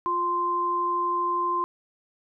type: tone pair together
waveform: sine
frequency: 351.5 / 1042.1 Hz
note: F4 / C6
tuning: +11 / -7 cents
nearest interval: octave + perfect fifth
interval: 1882 cents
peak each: -32 / -23 dBFS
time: 0.06-1.64 s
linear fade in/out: 0 ms
effects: none